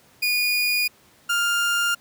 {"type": "tone pair in turn", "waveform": "30% pulse", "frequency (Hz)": [2448, 1402.1], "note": ["D#7", "F6"], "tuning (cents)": [-29, 6], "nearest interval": "minor seventh", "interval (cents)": 965, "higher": "first", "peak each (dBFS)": -17, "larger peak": "neither", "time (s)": [[0.22, 0.88], [1.29, 1.95]], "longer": "neither", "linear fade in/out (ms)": 10, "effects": ["pink hiss -55 dBFS RMS until 2 s", "high-pass 100 Hz 12 dB/octave"]}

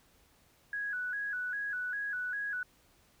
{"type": "tone with vibrato", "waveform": "sine", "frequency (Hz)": 1568, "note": "G6", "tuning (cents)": 0, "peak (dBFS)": -33, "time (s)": [0.73, 2.63], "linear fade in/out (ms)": 2, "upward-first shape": "square", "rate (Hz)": 2.5, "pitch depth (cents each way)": 98, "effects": ["pink hiss -66 dBFS RMS until 3.2 s"]}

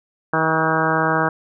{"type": "harmonic tone with a mistuned harmonic", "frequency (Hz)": 159.7, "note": "D#3", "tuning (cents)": 45, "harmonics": [1, 2, 3, 4, 5, 6, 7, 8, 9, 10], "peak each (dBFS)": [-25, -25, -25, -25, -25, -25, -25, -25, -25, -25], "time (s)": [0.33, 1.29], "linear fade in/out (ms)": 5, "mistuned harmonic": 9, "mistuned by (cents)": 19, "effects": []}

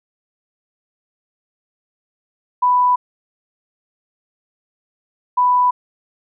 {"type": "tone pair in turn", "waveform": "sine", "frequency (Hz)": [991, 991], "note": ["B5", "B5"], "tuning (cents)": [6, 6], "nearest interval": "unison", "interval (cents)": 0, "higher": "neither", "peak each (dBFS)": -11, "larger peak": "neither", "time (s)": [[2.62, 2.96], [5.37, 5.71]], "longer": "neither", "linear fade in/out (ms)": 10, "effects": []}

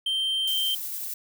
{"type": "tone", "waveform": "triangle", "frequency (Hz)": 3136, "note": "G7", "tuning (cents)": 0, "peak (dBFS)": -22, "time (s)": [0.06, 0.75], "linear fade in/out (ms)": 5}
{"type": "noise with tremolo", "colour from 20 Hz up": "violet", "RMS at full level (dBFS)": -32, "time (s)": [0.47, 1.14], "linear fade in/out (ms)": 5, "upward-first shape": "triangle", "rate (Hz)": 11, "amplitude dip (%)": 25}
{"effects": []}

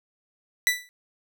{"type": "tone with exponential decay", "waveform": "sawtooth", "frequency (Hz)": 1975.5, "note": "B6", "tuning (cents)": 0, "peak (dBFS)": -12, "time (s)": [0.67, 0.89], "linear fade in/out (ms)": 0, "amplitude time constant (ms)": 46, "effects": []}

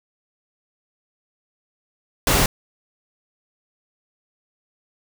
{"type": "noise", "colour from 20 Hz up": "pink", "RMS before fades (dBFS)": -17, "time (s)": [2.27, 2.46], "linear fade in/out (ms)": 2, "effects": []}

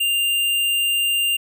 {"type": "tone", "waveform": "square", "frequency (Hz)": 2794, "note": "F7", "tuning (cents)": 0, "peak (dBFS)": -18, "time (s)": [0, 1.37], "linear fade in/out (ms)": 10, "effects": []}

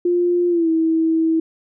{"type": "tone with pitch glide", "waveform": "sine", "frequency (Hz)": [351.2, 323.9], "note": ["F4", "E4"], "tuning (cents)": [10, -30], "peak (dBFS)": -14, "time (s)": [0.05, 1.4], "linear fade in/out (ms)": 5, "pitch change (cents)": -140, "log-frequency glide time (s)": [0.49, 0.69], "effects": []}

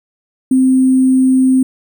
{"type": "tone with sample-and-hold", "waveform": "sine", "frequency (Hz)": 260, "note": "C4", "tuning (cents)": -11, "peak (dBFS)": -7, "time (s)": [0.51, 1.63], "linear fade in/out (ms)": 5, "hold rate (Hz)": 8820, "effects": []}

